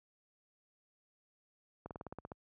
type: slowing click train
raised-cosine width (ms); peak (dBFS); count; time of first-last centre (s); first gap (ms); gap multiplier
1; -30; 9; 1.86-2.318; 48; 1.05
effects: high-pass 60 Hz 12 dB/octave